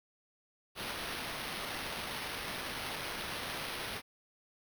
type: noise with sample-and-hold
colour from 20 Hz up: white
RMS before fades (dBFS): -40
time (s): 0.75-4.02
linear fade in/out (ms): 50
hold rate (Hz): 7350
effects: none